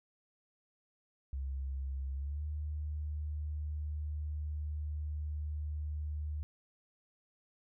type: tone with pitch glide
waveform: sine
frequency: 67.5 to 75.33 Hz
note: C#2 to D2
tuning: -45 to +45 cents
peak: -35 dBFS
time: 1.33-6.43 s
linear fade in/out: 0 ms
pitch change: +190 cents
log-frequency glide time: 2.13-2.44 s
effects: none